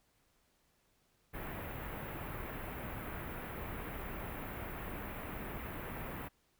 pink band-stop noise, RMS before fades -43 dBFS, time 1.33-6.29 s, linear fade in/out 20 ms, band 2400 to 14000 Hz, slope 24 dB/octave, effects pink hiss -74 dBFS RMS until 6.59 s

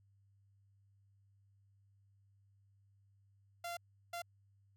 sawtooth tone bursts at uneven times, 690 Hz, F5, 21 cents flat, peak -37 dBFS, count 2, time 3.64-3.77 / 4.13-4.22 s, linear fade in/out 5 ms, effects added 99 Hz sine -67 dBFS peak until 4.76 s

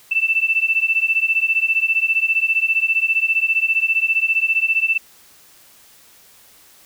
sine beating tone pair, 2652 / 2667 Hz, E7 / E7, +10 / +20 cents, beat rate 15 Hz, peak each -18 dBFS, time 0.11-4.98 s, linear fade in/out 10 ms, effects white hiss -49 dBFS RMS until 6.85 s

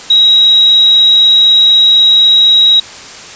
sine tone, 3831 Hz, A#7, 47 cents sharp, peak -3 dBFS, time 0.1-2.8 s, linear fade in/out 5 ms, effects white hiss -29 dBFS RMS until 3.35 s + resampled to 16000 Hz

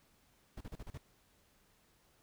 brown noise bursts, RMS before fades -45 dBFS, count 6, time 0.57-0.978 s, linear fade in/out 5 ms, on 38 ms, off 36 ms, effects pink hiss -70 dBFS RMS until 2.22 s

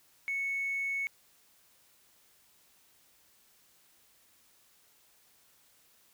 sine tone with hard clipping, 2210 Hz, C#7, 6 cents flat, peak -31 dBFS, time 0.28-1.07 s, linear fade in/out 0 ms, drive 1 dB, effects white hiss -65 dBFS RMS until 6.13 s

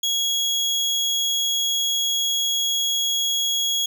30% pulse tone, 3322 Hz, G#7, in tune, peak -17 dBFS, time 0.03-3.86 s, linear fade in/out 5 ms, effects none

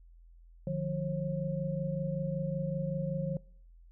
sine tone cluster, 151.5 / 176.8 / 540 Hz, D#3 / F3 / C#5, -46 / +22 / -45 cents, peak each -34 / -35 / -36 dBFS, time 0.67-3.37 s, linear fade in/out 2 ms, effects noise-tail reverb RT60 0.6 s tail -24 dB re dry + added 42 Hz sine -53 dBFS peak until 3.91 s

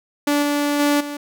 sawtooth tone with level steps, 290.2 Hz, D4, 21 cents flat, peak -12 / -14 / -11 / -23 dBFS, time 0.27-1.17 s, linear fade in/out 5 ms, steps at 0.42 / 0.79 / 1 s, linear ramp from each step 10 ms, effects none

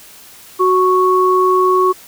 sine tone pair together, 370 / 1107.4 Hz, F#4 / C#6, 0 / -2 cents, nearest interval octave + perfect fifth, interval 1898 cents, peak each -12 dBFS, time 0.59-1.93 s, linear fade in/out 20 ms, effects white hiss -40 dBFS RMS until 2.07 s

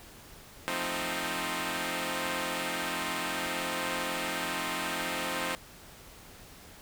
5% pulse chord, F dominant seventh, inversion none, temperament equal, 174.61 / 220 / 261.6 / 311.1 Hz, F3 / A3 / C4 / Eb4, 0 / 0 / 0 / 0 cents, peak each -26 / -30 / -24 / -24 dBFS, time 0.68-5.55 s, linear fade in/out 0 ms, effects pink hiss -51 dBFS RMS until 6.81 s

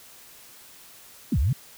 sine exponential two-way sweep, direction down then up, 310.9 to 58.27 to 153 Hz, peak -19 dBFS, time 1.32-1.53 s, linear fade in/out 5 ms, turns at 1.39 s, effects white hiss -49 dBFS RMS until 1.77 s

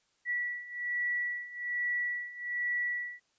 sine beating tone pair, 1946 / 1947.2 Hz, B6 / B6, -26 / -25 cents, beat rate 1.2 Hz, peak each -36 / -33 dBFS, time 0.25-3.2 s, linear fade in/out 50 ms, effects white hiss -73 dBFS RMS until 3.38 s + resampled to 16000 Hz

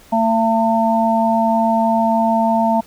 harmonic tone, 225.4 Hz, A3, 42 cents sharp, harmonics 1 / 3 / 4, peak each -17 / -17 / -17 dBFS, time 0.12-2.81 s, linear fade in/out 10 ms, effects pink hiss -46 dBFS RMS until 2.86 s

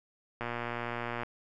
click train, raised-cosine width 0.5 ms, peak -20 dBFS, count 99, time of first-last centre 0.41-1.234 s, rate 119 Hz, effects none

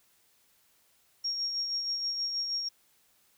sine tone with tremolo, 5570 Hz, F8, 5 cents flat, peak -28 dBFS, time 1.24-2.69 s, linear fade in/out 10 ms, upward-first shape sine, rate 6.3 Hz, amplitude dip 40%, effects white hiss -67 dBFS RMS until 3.37 s

